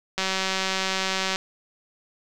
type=click train; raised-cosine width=0.2 ms; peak=-8 dBFS; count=225; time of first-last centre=0.18-1.359 s; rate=190 Hz; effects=none